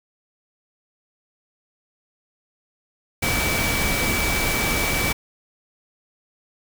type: tone in noise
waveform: sine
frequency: 2300 Hz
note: D7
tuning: 37 cents flat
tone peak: -25 dBFS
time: 3.22-5.13 s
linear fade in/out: 10 ms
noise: pink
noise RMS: -23 dBFS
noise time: 3.22-5.13 s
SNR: -5 dB
effects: none